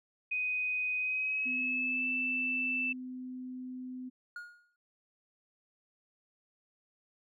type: tone with pitch glide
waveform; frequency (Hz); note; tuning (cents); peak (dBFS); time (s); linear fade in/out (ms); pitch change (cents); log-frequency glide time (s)
sine; 2500 to 2649; D#7 to E7; +8 to +8; -30; 0.31-2.93; 10; +100; 0.98-2.08
type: tone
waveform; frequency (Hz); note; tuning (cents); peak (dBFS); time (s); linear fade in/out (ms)
sine; 254.3; C4; -49; -39; 1.45-4.1; 20
type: tone with exponential decay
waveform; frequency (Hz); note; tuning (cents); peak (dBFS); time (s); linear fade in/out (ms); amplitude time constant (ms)
triangle; 1433; F6; +44; -36; 4.36-4.76; 2; 85
effects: none